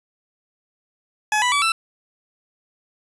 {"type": "tone with pitch steps", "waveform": "20% pulse", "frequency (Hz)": [849, 986.6, 1146.4, 1332.2], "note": ["G#5", "B5", "D6", "E6"], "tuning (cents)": [38, -2, -42, 18], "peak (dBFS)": -12, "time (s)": [1.32, 1.72], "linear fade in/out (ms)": 2, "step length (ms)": 100, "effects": ["resampled to 24000 Hz", "7-bit"]}